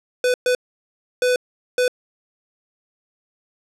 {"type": "tone bursts at uneven times", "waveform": "square", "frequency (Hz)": 498.7, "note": "B4", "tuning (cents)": 17, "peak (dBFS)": -16, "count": 4, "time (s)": [[0.24, 0.34], [0.46, 0.55], [1.22, 1.36], [1.78, 1.88]], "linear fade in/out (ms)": 2, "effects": ["low-pass 10000 Hz 12 dB/octave"]}